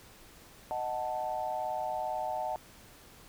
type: chord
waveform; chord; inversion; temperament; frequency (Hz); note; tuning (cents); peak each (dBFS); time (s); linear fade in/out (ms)
sine; D# diminished; none; equal; 622.3 / 740 / 880; D#5 / F#5 / A5; 0 / 0 / 0; -37 / -35 / -36; 0.71-2.56; 0
effects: pink hiss -55 dBFS RMS until 3.28 s

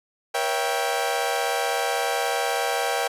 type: chord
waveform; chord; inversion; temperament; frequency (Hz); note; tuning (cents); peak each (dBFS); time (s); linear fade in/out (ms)
sawtooth; A# diminished seventh; none; equal with one note detuned; 478.2 / 554.4 / 659.3 / 784; A#4 / C#5 / E5 / G5; +44 / 0 / 0 / 0; -25 / -26 / -26 / -22; 0.34-3.08; 10
effects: resampled to 32000 Hz

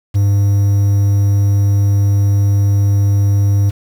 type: tone with quantisation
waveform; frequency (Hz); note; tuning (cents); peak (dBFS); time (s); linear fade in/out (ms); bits
triangle; 100.5; G2; +44; -7; 0.14-3.71; 20; 6
effects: none

